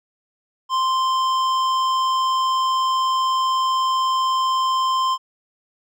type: tone with hard clipping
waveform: sine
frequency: 1044 Hz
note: C6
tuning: 4 cents flat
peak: -19 dBFS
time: 0.69-5.18 s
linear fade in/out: 50 ms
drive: 11 dB
effects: none